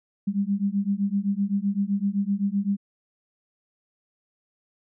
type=beating tone pair; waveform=sine; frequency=196 / 203.8 Hz; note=G3 / G#3; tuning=0 / -32 cents; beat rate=7.8 Hz; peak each=-25 dBFS; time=0.27-2.77 s; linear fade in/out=10 ms; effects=none